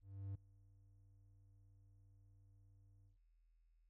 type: tone with ADSR envelope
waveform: triangle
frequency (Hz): 98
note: G2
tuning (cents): 0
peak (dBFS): -40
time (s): 0.01-3.18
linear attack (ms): 340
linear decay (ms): 6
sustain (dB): -24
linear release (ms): 120
effects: added 41 Hz sine -70 dBFS peak until 3.89 s